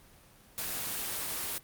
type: noise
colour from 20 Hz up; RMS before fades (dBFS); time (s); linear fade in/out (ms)
white; -35; 0.58-1.58; 0
effects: pink hiss -58 dBFS RMS until 1.63 s + Opus 24 kbps

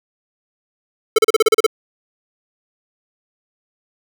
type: tone bursts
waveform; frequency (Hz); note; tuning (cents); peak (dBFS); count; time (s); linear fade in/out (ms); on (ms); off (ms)
square; 440; A4; 0; -9; 9; 1.16-1.665; 5; 25; 35
effects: none

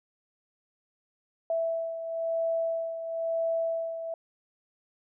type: beating tone pair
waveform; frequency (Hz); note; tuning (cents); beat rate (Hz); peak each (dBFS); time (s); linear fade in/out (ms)
sine; 659.3 / 660.3; E5 / E5; 0 / +3; 1; -28 / -35; 1.5-4.14; 2
effects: none

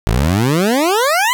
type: exponential sweep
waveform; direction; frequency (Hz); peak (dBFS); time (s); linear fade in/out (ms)
20% pulse; up; 50.2 to 1046; -7; 0.07-1.33; 0
effects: none

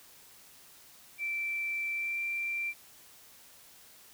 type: tone with pitch glide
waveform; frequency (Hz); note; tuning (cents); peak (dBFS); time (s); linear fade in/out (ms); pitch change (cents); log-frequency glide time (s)
sine; 2337 to 2357; D7 to D7; -9 to +6; -31; 1.18-2.74; 50; +15; 1.92-2.2
effects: white hiss -56 dBFS RMS until 4.13 s

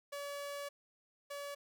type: tone pair in turn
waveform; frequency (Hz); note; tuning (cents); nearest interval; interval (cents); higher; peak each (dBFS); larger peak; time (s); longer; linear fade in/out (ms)
sawtooth; 570 / 570; C#5 / C#5; +48 / +48; unison; 0; neither; -37 / -38; first; 0.12-0.69 / 1.3-1.55; first; 10
effects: none

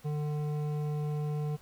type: tone with hard clipping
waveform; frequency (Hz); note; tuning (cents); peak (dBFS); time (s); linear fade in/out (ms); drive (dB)
sine; 149.4; D3; +30; -32; 0.04-1.57; 20; 11
effects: pink hiss -59 dBFS RMS until 1.61 s

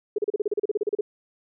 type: tone bursts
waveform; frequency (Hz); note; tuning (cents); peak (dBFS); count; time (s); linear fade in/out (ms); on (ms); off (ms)
sine; 416.4; G#4; +5; -20; 15; 0.16-1.01; 5; 24; 35
effects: none

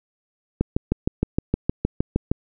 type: click train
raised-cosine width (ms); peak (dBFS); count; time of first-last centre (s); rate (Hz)
3; -6; 12; 0.61-2.315; 6.45
effects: none

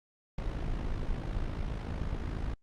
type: noise with amplitude modulation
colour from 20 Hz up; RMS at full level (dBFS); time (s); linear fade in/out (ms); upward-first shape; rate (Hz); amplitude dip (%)
brown; -31; 0.38-2.54; 5; sine; 53.9; 60
effects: low-pass 5000 Hz 12 dB/octave + Opus 48 kbps

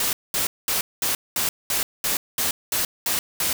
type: noise bursts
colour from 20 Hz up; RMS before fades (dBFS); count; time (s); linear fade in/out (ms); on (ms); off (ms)
white; -23; 11; 0-3.53; 2; 130; 210
effects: none

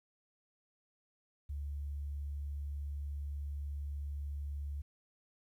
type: tone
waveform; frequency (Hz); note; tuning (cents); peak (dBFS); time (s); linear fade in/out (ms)
sine; 71.7; D2; -41; -37; 1.49-4.82; 10
effects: 12-bit

